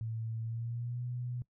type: tone with pitch glide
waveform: sine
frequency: 112.7 to 122.9 Hz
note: A2 to B2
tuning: +42 to -8 cents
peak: -35 dBFS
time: 0.01-1.42 s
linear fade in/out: 0 ms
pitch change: +150 cents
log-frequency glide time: 0.41-1.03 s
effects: noise-tail reverb RT60 0.1 s tail -20 dB re dry